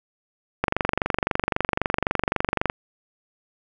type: click train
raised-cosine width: 0.5 ms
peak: -5 dBFS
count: 50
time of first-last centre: 0.64-2.699 s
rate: 23.8 Hz
effects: none